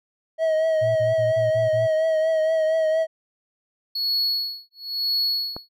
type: tone with vibrato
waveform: triangle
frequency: 637 Hz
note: D#5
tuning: 41 cents sharp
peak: -16 dBFS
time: 0.38-3.07 s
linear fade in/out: 50 ms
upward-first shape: triangle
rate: 4.3 Hz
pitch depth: 38 cents each way
type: tone bursts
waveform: sine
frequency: 114.9 Hz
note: A#2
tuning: 25 cents flat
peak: -26 dBFS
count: 6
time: 0.81-1.875 s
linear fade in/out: 20 ms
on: 150 ms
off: 33 ms
type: tone with tremolo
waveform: triangle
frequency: 4370 Hz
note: C#8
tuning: 26 cents flat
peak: -18 dBFS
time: 3.95-5.69 s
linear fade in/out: 5 ms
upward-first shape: sine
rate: 1 Hz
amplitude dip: 100%
type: click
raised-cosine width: 1 ms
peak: -19 dBFS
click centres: 5.565 s
effects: none